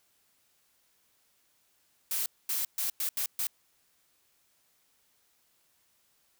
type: noise bursts at uneven times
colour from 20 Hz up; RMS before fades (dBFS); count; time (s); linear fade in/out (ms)
blue; -31; 6; 2.11-2.26 / 2.49-2.65 / 2.78-2.9 / 3-3.09 / 3.17-3.26 / 3.39-3.47; 2
effects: white hiss -70 dBFS RMS until 6.39 s